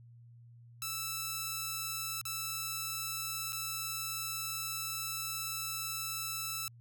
5% pulse tone with dropouts, 1318.5 Hz, E6, in tune, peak -24 dBFS, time 0.82-6.68 s, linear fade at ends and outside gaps 1 ms, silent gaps 2.214-2.253 / 3.523-3.529 s, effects added 118 Hz sine -53 dBFS peak until 6.8 s

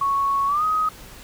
sine tone with pitch glide, 1108 to 1258.1 Hz, C#6 to D#6, -1 to +19 cents, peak -18 dBFS, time 0.01-0.89 s, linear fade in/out 5 ms, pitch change +220 cents, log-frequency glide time 0.47-0.64 s, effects added 50 Hz sine -51 dBFS peak until 1.23 s + pink hiss -43 dBFS RMS until 1.23 s

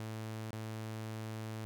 sawtooth tone with dropouts, 110 Hz, A2, in tune, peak -36 dBFS, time 0-1.65 s, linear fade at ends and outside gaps 0 ms, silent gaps 0.507-0.531 s, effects none

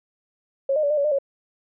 sine tone with pitch steps, 546 / 614 / 574 / 603 / 566 / 603 / 553 Hz, C#5 / D#5 / D5 / D5 / C#5 / D5 / C#5, -26 / -23 / -40 / +46 / +36 / +46 / -4 cents, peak -18 dBFS, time 0.69-1.187 s, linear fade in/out 5 ms, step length 71 ms, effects none

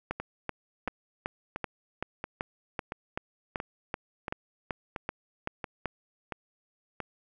two click trains, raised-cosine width 0.5 ms, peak -16 / -19 dBFS, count 16 / 11, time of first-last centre 0.11-5.857 / 0.2-7.003 s, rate 2.61 / 1.47 Hz, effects none

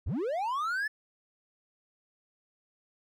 triangle linear sweep, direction up, 46.25 to 1767 Hz, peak -27 dBFS, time 0.06-0.88 s, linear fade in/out 10 ms, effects none

